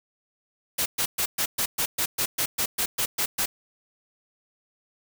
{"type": "noise bursts", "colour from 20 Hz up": "white", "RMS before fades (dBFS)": -25, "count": 14, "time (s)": [0.78, 3.46], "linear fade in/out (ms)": 10, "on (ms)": 80, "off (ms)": 120, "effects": []}